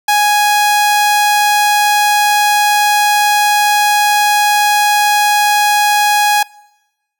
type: tone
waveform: sawtooth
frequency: 830.6 Hz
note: G#5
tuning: in tune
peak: -5 dBFS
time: 0.08-6.43 s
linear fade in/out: 5 ms
effects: noise-tail reverb RT60 1.0 s tail -24 dB re dry

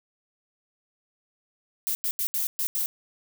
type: noise bursts at uneven times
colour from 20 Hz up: violet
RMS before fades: -27 dBFS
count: 6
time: 1.87-1.95 / 2.04-2.11 / 2.19-2.27 / 2.34-2.47 / 2.59-2.67 / 2.75-2.86 s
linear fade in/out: 0 ms
effects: none

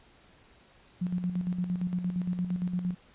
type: tone with tremolo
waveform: sine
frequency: 179.2 Hz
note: F3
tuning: 45 cents sharp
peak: -26 dBFS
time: 1.01-2.95 s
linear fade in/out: 10 ms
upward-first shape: square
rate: 8.7 Hz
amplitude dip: 55%
effects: pink hiss -59 dBFS RMS until 3.14 s + resampled to 8000 Hz

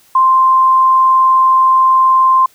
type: tone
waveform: sine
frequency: 1046.5 Hz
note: C6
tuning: in tune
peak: -6 dBFS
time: 0.15-2.46 s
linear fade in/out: 5 ms
effects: white hiss -49 dBFS RMS until 2.54 s

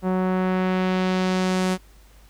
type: tone with low-pass filter sweep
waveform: sawtooth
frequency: 185.4 Hz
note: F#3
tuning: 4 cents sharp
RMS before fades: -22 dBFS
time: 0.02-1.78 s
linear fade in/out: 50 ms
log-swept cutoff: 1000 to 10000 Hz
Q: 0.9
effects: added 50 Hz sine -48 dBFS peak until 2.29 s + pink hiss -56 dBFS RMS until 2.29 s

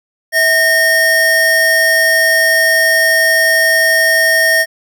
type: tone pair together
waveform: square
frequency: 649 / 1835.6 Hz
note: E5 / A#6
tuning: -27 / -27 cents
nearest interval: octave + tritone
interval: 1800 cents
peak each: -16 / -10 dBFS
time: 0.32-4.66 s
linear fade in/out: 50 ms
effects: none

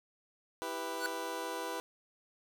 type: chord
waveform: 20% pulse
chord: E minor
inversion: none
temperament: just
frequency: 329.6 / 395.6 / 494.4 Hz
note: E4 / G4 / B4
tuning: 0 / +16 / +2 cents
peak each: -38 / -38 / -35 dBFS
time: 0.62-1.8 s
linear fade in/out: 0 ms
type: tone with exponential growth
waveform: square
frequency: 1480 Hz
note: F#6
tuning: in tune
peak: -30 dBFS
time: 0.9-1.06 s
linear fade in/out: 0 ms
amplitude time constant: 34 ms
effects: none

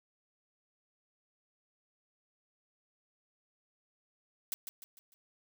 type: noise with echo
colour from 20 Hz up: blue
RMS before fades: -36 dBFS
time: 4.52-4.54 s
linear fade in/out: 0 ms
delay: 150 ms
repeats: 4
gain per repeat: -7 dB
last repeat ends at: 5.14 s
effects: none

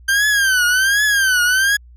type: tone with vibrato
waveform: 40% pulse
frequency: 1568 Hz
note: G6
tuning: in tune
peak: -12 dBFS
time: 0.08-1.77 s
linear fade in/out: 10 ms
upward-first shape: triangle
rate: 1.3 Hz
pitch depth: 160 cents each way
effects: added 60 Hz sine -40 dBFS peak until 1.96 s + resampled to 32000 Hz

